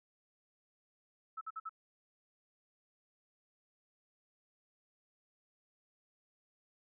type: tone bursts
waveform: sine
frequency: 1307 Hz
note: E6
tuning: 15 cents flat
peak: -39 dBFS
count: 4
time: 1.37-1.694 s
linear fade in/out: 10 ms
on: 42 ms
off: 52 ms
effects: none